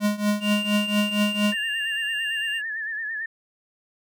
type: tone with tremolo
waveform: square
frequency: 207.7 Hz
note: G#3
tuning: in tune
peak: -18 dBFS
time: 0-1.55 s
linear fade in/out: 50 ms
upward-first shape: triangle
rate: 4.3 Hz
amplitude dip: 90%
type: tone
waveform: triangle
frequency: 2794 Hz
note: F7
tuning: in tune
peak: -25 dBFS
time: 0.4-2.62 s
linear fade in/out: 50 ms
type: tone with vibrato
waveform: sine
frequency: 1760 Hz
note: A6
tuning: in tune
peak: -27 dBFS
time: 1.52-3.26 s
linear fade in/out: 5 ms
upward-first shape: sine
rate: 8.9 Hz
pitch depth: 72 cents each way
effects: none